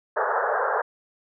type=band-pass noise; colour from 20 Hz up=pink; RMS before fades=-24 dBFS; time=0.16-0.82 s; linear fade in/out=10 ms; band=430 to 1700 Hz; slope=96 dB/octave; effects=none